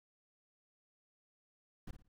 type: noise with echo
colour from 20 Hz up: brown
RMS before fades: -43 dBFS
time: 1.87-1.91 s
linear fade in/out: 5 ms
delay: 57 ms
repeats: 3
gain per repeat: -10 dB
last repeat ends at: 2.081 s
effects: none